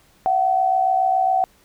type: tone pair together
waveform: sine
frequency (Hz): 688 / 755.2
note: F5 / F#5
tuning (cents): -26 / +35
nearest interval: major second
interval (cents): 161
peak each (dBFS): -23 / -16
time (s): 0.26-1.44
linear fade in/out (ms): 0
effects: pink hiss -56 dBFS RMS until 1.64 s